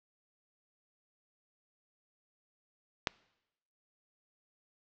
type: click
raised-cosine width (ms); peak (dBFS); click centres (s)
0.2; -10; 3.072
effects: noise-tail reverb RT60 0.9 s tail -24 dB re dry + low-pass 5000 Hz 12 dB/octave